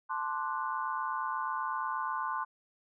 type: chord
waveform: sine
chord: D dominant seventh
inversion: second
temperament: equal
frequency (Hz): 880 / 1046.5 / 1174.7 / 1480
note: A5 / C6 / D6 / F#6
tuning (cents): 0 / 0 / 0 / 0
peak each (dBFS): -38 / -34 / -39 / -40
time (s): 0.09-2.45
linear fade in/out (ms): 20
effects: none